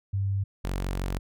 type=tone pair in turn; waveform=sine / sawtooth; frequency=98.2 / 46.34 Hz; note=G2 / F#1; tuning=+4 / +3 cents; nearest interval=octave + minor second; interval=1301 cents; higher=first; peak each=-24 dBFS; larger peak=neither; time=0.13-0.44 / 0.64-1.19 s; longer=second; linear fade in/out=10 ms; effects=none